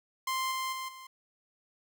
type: tone with level steps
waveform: sawtooth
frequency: 1046.5 Hz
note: C6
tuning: in tune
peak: -26 / -28 / -32 / -42 dBFS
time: 0.27-1.07 s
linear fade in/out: 5 ms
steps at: 0.51 / 0.72 / 0.88 s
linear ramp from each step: 10 ms
effects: none